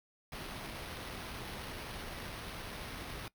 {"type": "noise with sample-and-hold", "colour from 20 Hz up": "pink", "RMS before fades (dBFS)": -44, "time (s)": [0.32, 3.28], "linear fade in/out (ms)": 2, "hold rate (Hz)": 7350, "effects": ["noise-tail reverb RT60 0.1 s tail -20 dB re dry"]}